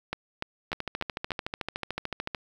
two click trains, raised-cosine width 0.3 ms, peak -14 / -15 dBFS, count 5 / 23, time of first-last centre 0.13-1.306 / 0.73-2.348 s, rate 3.4 / 13.6 Hz, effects 8-bit

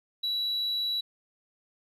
sine tone, 3922 Hz, B7, 13 cents flat, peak -25 dBFS, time 0.23-1.01 s, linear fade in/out 10 ms, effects tanh soft clip ceiling -25 dBFS + 11-bit

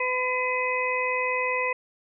harmonic tone, 505 Hz, B4, 39 cents sharp, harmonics 1 / 2 / 4 / 5, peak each -29 / -29 / -29 / -29 dBFS, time 0-1.73 s, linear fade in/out 5 ms, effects none

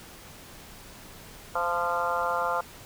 harmonic tone with a mistuned harmonic, 172.9 Hz, F3, 17 cents flat, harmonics 3 / 4 / 5 / 6 / 7 / 8, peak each -32 / -32 / -32 / -32 / -32 / -32 dBFS, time 1.55-2.61 s, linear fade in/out 5 ms, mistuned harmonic 5, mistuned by +22 cents, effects pink hiss -47 dBFS RMS until 2.85 s

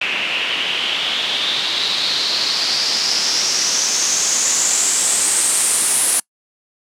white noise with low-pass filter sweep, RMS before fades -18 dBFS, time 0.01-6.2 s, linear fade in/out 5 ms, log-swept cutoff 2600 to 10000 Hz, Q 5.2, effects noise-tail reverb RT60 0.1 s tail -25 dB re dry + high-pass 200 Hz 12 dB/octave

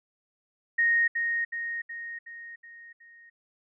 sine tone with echo, 1862 Hz, A#6, 2 cents flat, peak -20 dBFS, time 0.78-1.08 s, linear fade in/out 10 ms, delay 370 ms, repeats 6, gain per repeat -5 dB, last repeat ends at 3.3 s, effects none

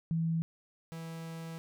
sine / 45% pulse tone pair in turn, 164 / 164 Hz, E3 / E3, -9 / -9 cents, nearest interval unison, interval 0 cents, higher neither, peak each -28 / -40 dBFS, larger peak first, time 0.11-0.42 / 0.92-1.58 s, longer second, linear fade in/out 0 ms, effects none

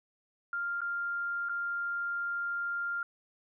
sine tone with dropouts, 1396.9 Hz, F6, in tune, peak -31 dBFS, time 0.53-3.03 s, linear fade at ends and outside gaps 2 ms, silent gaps 0.807-0.816 / 1.488-1.494 s, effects none

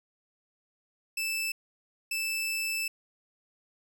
sawtooth tone pair in turn, 2637 / 2637 Hz, E7 / E7, 0 / 0 cents, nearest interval unison, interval 0 cents, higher neither, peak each -26 dBFS, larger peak neither, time 1.17-1.52 / 2.11-2.88 s, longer second, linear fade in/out 5 ms, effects none

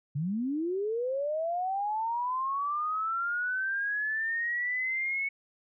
sine linear sweep, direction up, 134 to 2217 Hz, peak -28 dBFS, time 0.15-5.29 s, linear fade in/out 10 ms, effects none

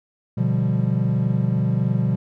triangle chord, G dominant seventh, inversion first, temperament equal, 123.47 / 146.83 / 174.61 / 196 Hz, B2 / D3 / F3 / G3, 0 / 0 / 0 / 0 cents, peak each -19 / -23 / -22 / -23 dBFS, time 0.37-2.16 s, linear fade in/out 10 ms, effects none

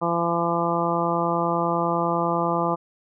harmonic tone, 170 Hz, F3, 46 cents flat, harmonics 1 / 2 / 3 / 4 / 5 / 6 / 7, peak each -28 / -28 / -28 / -28 / -28 / -28 / -28 dBFS, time 0.01-2.76 s, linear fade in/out 20 ms, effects none

